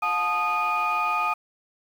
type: tone cluster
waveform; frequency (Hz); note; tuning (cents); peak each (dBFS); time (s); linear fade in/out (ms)
sine; 718 / 868 / 1239 / 2461; F5 / A5 / D#6 / D#7; +48 / -24 / -8 / -20; -30 / -27 / -23 / -28; 0.02-1.34; 10
effects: tanh soft clip ceiling -16 dBFS + 8-bit

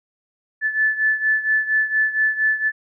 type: beating tone pair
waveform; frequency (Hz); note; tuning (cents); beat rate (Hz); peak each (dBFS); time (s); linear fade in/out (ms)
sine; 1741 / 1745.3; A6 / A6; -19 / -15; 4.3; -18 / -22; 0.61-2.72; 50
effects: none

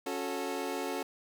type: chord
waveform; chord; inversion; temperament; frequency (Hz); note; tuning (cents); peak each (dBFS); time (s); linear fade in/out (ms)
25% pulse; F# minor; second; equal with one note detuned; 277.2 / 364.9 / 440; C#4 / F#4 / A4; 0 / -24 / 0; -34; 0.06-1.03; 5
effects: none

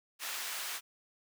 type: high-pass noise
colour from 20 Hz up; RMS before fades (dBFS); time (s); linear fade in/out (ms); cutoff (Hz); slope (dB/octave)
pink; -39; 0.19-0.81; 50; 1300; 12
effects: none

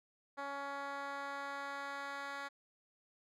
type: tone with band-pass filter sweep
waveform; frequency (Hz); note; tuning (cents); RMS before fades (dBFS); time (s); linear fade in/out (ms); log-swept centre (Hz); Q
10% pulse; 280; C#4; +18; -43; 0.37-2.49; 20; 980 to 1800; 0.84
effects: none

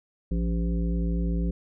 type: harmonic tone with a mistuned harmonic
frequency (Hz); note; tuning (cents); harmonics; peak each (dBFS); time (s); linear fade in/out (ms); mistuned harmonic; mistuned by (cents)
56.5; A1; +47; 1 / 3 / 5 / 7 / 9; -25 / -28 / -36 / -40 / -43; 0.31-1.51; 5; 3; +39
effects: none

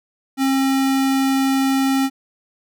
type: tone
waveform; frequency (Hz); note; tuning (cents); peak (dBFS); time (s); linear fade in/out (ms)
square; 268.8; C4; +47; -16; 0.37-2.1; 50
effects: none

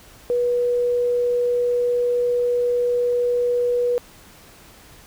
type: tone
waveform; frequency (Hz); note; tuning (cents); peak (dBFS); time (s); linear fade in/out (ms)
sine; 486.2; B4; -27; -17; 0.3-3.98; 0
effects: pink hiss -47 dBFS RMS until 5.06 s

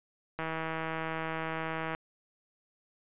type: click train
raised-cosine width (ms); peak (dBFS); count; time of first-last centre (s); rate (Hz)
0.5; -20; 252; 0.39-1.949; 161
effects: resampled to 8000 Hz

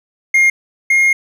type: tone pair in turn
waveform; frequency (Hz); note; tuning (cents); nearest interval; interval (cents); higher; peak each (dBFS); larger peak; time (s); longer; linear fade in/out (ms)
triangle; 2129 / 2137; C7 / C7; +30 / +36; unison; 6; second; -6 / -7; first; 0.34-0.5 / 0.9-1.13; second; 5
effects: none

